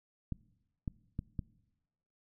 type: clicks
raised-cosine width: 5 ms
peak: -23 dBFS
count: 4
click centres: 0.323 / 0.878 / 1.191 / 1.392 s
effects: noise-tail reverb RT60 1.0 s tail -22 dB re dry